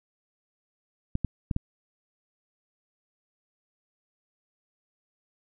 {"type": "clicks", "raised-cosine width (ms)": 5, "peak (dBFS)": -14, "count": 4, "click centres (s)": [1.154, 1.247, 1.512, 1.564], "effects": []}